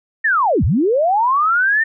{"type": "linear two-way sweep", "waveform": "sine", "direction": "down then up", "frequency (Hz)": [1864.7, 58.27, 1832], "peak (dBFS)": -12, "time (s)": [0.24, 1.84], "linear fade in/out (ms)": 10, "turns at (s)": 0.64, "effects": []}